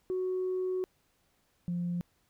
sine tone pair in turn, 370 / 174.62 Hz, F#4 / F3, 0 / 0 cents, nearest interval octave + minor second, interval 1300 cents, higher first, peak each -28 / -29 dBFS, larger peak first, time 0.1-0.84 / 1.68-2.01 s, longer first, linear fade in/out 0 ms, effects tanh soft clip ceiling -26 dBFS + pink hiss -72 dBFS RMS until 2.29 s

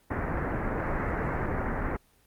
pink low-pass noise, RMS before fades -30 dBFS, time 0.1-1.97 s, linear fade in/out 10 ms, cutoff 2000 Hz, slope 48 dB/octave, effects pink hiss -64 dBFS RMS until 2.26 s + Opus 24 kbps

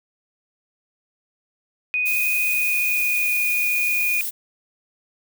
sine tone with pitch glide, 2488 to 2457 Hz, D#7 to D#7, -1 to -22 cents, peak -19 dBFS, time 1.94-4.21 s, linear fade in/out 0 ms, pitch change -21 cents, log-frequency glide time 2.28-3.5 s
violet noise, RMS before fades -27 dBFS, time 2.05-4.31 s, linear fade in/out 20 ms
effects none

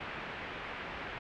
white low-pass noise, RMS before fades -42 dBFS, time 0-1.19 s, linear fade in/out 10 ms, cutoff 2500 Hz, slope 24 dB/octave, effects none

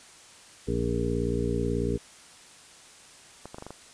harmonic tone, 58.27 Hz, A#1, in tune, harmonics 1 / 2 / 3 / 4 / 5 / 7 / 8, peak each -32 / -32 / -34 / -33 / -34 / -31 / -34 dBFS, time 0.67-1.98 s, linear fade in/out 20 ms
clicks, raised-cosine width 1 ms, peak -25 dBFS, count 6, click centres 3.456 / 3.545 / 3.584 / 3.624 / 3.666 / 3.706 s
effects white hiss -51 dBFS RMS until 3.93 s + resampled to 22050 Hz

